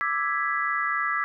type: chord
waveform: sine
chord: E dominant seventh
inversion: third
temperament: equal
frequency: 1174.7 / 1318.5 / 1661.2 / 1975.5 Hz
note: D6 / E6 / G#6 / B6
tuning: 0 / 0 / 0 / 0 cents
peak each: -29 dBFS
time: 0.01-1.24 s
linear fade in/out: 0 ms
effects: none